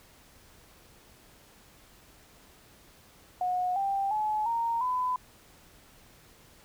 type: tone with pitch steps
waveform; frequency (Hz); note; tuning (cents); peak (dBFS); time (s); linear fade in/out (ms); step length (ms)
sine; 727 / 788.2 / 854.6 / 926.6 / 1004.7; F#5 / G5 / G#5 / A#5 / B5; -31 / +9 / +49 / -11 / +29; -26; 3.41-5.16; 2; 350
effects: pink hiss -57 dBFS RMS until 6.64 s